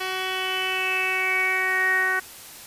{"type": "tone with low-pass filter sweep", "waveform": "10% pulse", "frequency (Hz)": 374.8, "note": "F#4", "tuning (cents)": 22, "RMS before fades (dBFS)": -24, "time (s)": [0, 2.2], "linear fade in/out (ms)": 10, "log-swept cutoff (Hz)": [3700, 1700], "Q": 8.3, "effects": ["white hiss -42 dBFS RMS until 2.66 s", "resampled to 32000 Hz"]}